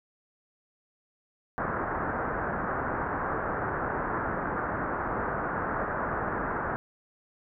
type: low-pass noise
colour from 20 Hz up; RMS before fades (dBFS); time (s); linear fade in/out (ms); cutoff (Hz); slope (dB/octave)
white; -31; 1.58-6.76; 0; 1600; 48
effects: none